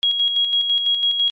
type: tone with tremolo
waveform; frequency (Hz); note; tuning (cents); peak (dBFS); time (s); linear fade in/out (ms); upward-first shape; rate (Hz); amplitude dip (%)
sine; 3300; G#7; -12; -14; 0.03-1.3; 0; square; 6; 45
effects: MP3 48 kbps